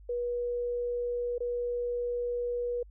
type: tone with dropouts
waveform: sine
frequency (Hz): 483.7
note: B4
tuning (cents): -36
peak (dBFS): -29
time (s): 0.09-2.83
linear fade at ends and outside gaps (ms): 5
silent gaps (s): 1.382-1.404
effects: added 50 Hz sine -49 dBFS peak until 2.9 s